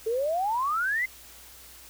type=exponential sweep; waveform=sine; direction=up; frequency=431.2 to 2101 Hz; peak=-24 dBFS; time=0.06-1.06 s; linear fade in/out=10 ms; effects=added 60 Hz sine -57 dBFS peak until 1.89 s + white hiss -49 dBFS RMS until 1.89 s

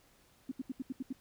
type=tone bursts; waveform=sine; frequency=261.6 Hz; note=C4; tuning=in tune; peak=-34 dBFS; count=7; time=0.49-1.128 s; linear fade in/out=5 ms; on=26 ms; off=76 ms; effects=pink hiss -66 dBFS RMS until 1.2 s

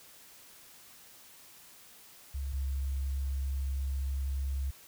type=tone pair in turn; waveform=sine; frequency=68.4 / 67.97 Hz; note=C#2 / C#2; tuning=-23 / -33 cents; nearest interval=unison; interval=10 cents; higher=first; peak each=-32 / -29 dBFS; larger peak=second; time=2.34-2.53 / 2.53-4.71 s; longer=second; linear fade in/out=10 ms; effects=tanh soft clip ceiling -26 dBFS + white hiss -55 dBFS RMS until 4.87 s

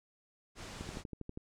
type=low-pass noise; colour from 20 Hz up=pink; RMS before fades=-47 dBFS; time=0.55-1.04 s; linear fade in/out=50 ms; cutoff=8300 Hz; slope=24 dB/octave
type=click train; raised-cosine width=3 ms; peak=-29 dBFS; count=8; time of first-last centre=0.81-1.375 s; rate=12.4 Hz
effects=none

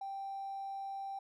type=tone with hard clipping; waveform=triangle; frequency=784 Hz; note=G5; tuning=in tune; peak=-39 dBFS; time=0.01-1.19 s; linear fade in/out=5 ms; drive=3 dB; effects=none

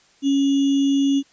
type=tone with sample-and-hold; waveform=sine; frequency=277.2 Hz; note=C#4; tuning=in tune; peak=-15 dBFS; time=0.22-1.23 s; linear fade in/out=50 ms; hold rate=3150 Hz; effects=white hiss -56 dBFS RMS until 1.32 s + resampled to 16000 Hz

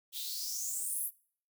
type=noise with high-pass filter sweep; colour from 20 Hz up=blue; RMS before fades=-37 dBFS; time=0.12-1.11 s; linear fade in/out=50 ms; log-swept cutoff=3300 to 12000 Hz; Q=6.2; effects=noise-tail reverb RT60 0.5 s tail -22 dB re dry

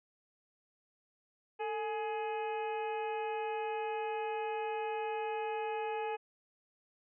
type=harmonic tone with a mistuned harmonic; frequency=420.3 Hz; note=G#4; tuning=21 cents sharp; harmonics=1 / 2 / 3 / 4 / 5 / 6 / 7; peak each=-37 / -37 / -52 / -50 / -55 / -47 / -56 dBFS; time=1.59-6.17 s; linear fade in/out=20 ms; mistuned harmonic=1; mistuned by=+99 cents; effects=none

